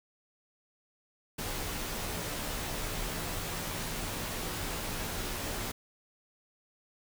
pink noise with comb filter, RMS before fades -36 dBFS, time 1.38-5.72 s, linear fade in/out 10 ms, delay 15 ms, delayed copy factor -0.55, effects none

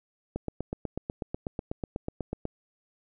click train, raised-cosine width 2 ms, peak -18 dBFS, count 18, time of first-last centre 0.36-2.454 s, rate 8.12 Hz, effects none

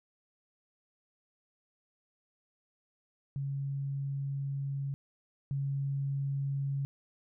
sine tone pair in turn, 138.59 / 138.59 Hz, C#3 / C#3, 0 / 0 cents, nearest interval unison, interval 0 cents, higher neither, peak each -32 / -30 dBFS, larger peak second, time 3.36-4.94 / 5.51-6.85 s, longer first, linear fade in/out 0 ms, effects none

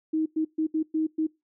sine tone bursts at uneven times, 315.2 Hz, D#4, 23 cents sharp, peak -22 dBFS, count 6, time 0.13-0.26 / 0.36-0.45 / 0.58-0.67 / 0.74-0.83 / 0.94-1.07 / 1.18-1.27 s, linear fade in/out 10 ms, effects noise-tail reverb RT60 0.2 s tail -21 dB re dry

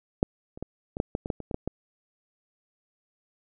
clicks, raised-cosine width 2 ms, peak -7 / -28 / -19 / -20 / -10 / -14 / -19 / -13 / -24 / -20 / -14 / -15 dBFS, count 12, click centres 0.229 / 0.575 / 0.626 / 0.969 / 1.001 / 1.151 / 1.259 / 1.302 / 1.403 / 1.512 / 1.544 / 1.676 s, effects none

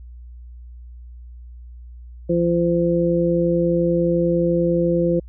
harmonic tone, 171.4 Hz, F3, 32 cents flat, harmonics 1 / 2 / 3, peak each -20 / -20 / -20 dBFS, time 2.29-5.2 s, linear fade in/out 10 ms, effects added 60 Hz sine -36 dBFS peak until 5.28 s

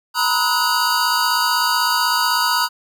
square tone cluster, 940 / 996 / 1272 / 1467 / 4710 Hz, A#5 / B5 / D#6 / F#6 / D8, +14 / +14 / +38 / -15 / +4 cents, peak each -23 dBFS, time 0.14-2.69 s, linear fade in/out 50 ms, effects none

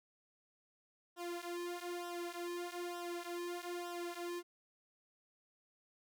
sawtooth tone with flanger, 349.2 Hz, F4, in tune, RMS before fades -43 dBFS, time 1.16-4.43 s, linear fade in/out 50 ms, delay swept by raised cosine 0.44 to 4.34 ms, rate 1.1 Hz, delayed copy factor -0.9, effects none

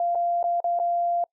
sine tone with dropouts, 693 Hz, F5, 14 cents flat, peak -21 dBFS, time 0-1.24 s, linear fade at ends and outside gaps 2 ms, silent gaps 0.149-0.154 / 0.429-0.44 / 0.603-0.642 / 0.79-0.798 s, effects noise-tail reverb RT60 0.1 s tail -26 dB re dry

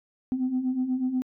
sine beating tone pair, 250 / 258.2 Hz, B3 / C4, +21 / -23 cents, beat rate 8.2 Hz, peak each -30 / -24 dBFS, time 0.32-1.22 s, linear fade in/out 0 ms, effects tanh soft clip ceiling -19 dBFS

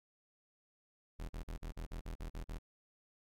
40% pulse tone bursts, 41.25 Hz, E1, 2 cents sharp, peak -40 dBFS, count 10, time 1.19-2.586 s, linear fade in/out 10 ms, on 100 ms, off 44 ms, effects AAC 64 kbps

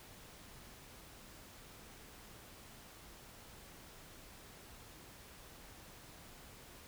silence, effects pink hiss -56 dBFS RMS until 6.87 s

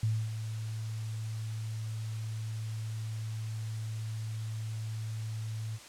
sine tone with ADSR envelope, 110 Hz, A2, in tune, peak -25 dBFS, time 0.03-5.79 s, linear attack 3 ms, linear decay 260 ms, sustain -9 dB, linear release 41 ms, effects white hiss -50 dBFS RMS until 5.88 s + low-pass 8000 Hz 12 dB/octave

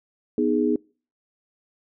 sine chord, G# minor, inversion first, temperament equal, 246.9 / 311.1 / 415.3 Hz, B3 / D#4 / G#4, 0 / 0 / 0 cents, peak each -23 dBFS, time 0.38-0.76 s, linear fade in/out 2 ms, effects noise-tail reverb RT60 0.4 s tail -26 dB re dry

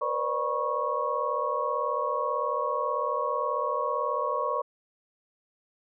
sine tone cluster, 478.8 / 517 / 592 / 972 / 1101 Hz, A#4 / C5 / D5 / B5 / C#6, +46 / -21 / +14 / -28 / -12 cents, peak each -34 / -34 / -32 / -34 / -29 dBFS, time 0.01-4.62 s, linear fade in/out 10 ms, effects none

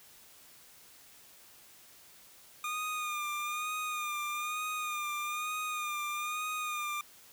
25% pulse tone with vibrato, 1217 Hz, D#6, 39 cents flat, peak -30 dBFS, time 2.64-7.01 s, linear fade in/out 2 ms, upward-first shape sine, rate 1.1 Hz, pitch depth 39 cents each way, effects white hiss -57 dBFS RMS until 7.32 s

